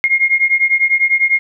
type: beating tone pair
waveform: sine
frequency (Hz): 2136 / 2146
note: C7 / C7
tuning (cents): +35 / +43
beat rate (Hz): 10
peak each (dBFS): -13 / -14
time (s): 0.04-1.39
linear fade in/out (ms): 0
effects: none